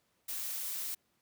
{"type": "noise", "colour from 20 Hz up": "blue", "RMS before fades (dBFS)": -38, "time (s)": [0.28, 0.95], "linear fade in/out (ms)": 10, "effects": ["pink hiss -75 dBFS RMS until 1.21 s", "high-pass 100 Hz 12 dB/octave"]}